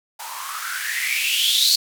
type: noise with band-pass filter sweep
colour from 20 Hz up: violet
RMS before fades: -22 dBFS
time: 0.19-1.76 s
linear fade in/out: 10 ms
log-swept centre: 840 to 4400 Hz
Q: 8.8
effects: none